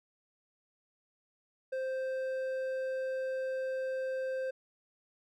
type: tone with hard clipping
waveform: sine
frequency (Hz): 523.3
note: C5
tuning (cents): 0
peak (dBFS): -34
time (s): 1.72-4.51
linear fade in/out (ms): 10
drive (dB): 6
effects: none